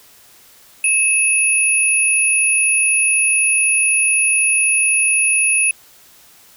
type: tone pair together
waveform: sine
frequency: 2592 / 10368 Hz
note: E7 / E9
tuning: -30 / -30 cents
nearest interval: 2 octaves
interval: 2400 cents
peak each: -15 dBFS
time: 0.84-5.71 s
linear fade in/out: 2 ms
effects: white hiss -47 dBFS RMS until 6.56 s